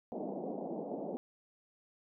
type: band-pass noise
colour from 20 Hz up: pink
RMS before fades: -40 dBFS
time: 0.12-1.17 s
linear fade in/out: 0 ms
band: 190 to 760 Hz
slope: 48 dB/octave
effects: none